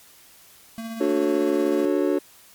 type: tone with tremolo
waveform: square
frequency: 226.4 Hz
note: A3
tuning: 50 cents sharp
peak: -30 dBFS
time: 0.78-1.85 s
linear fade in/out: 0 ms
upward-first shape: sine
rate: 16 Hz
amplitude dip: 35%
type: chord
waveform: triangle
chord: D major seventh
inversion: none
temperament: just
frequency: 293.7 / 367.1 / 440.5 / 550.6 Hz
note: D4 / F#4 / A4 / C#5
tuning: 0 / -14 / +2 / -12 cents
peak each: -21 / -21 / -25 / -25 dBFS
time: 1-2.19 s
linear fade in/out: 10 ms
effects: white hiss -51 dBFS RMS until 2.54 s + MP3 96 kbps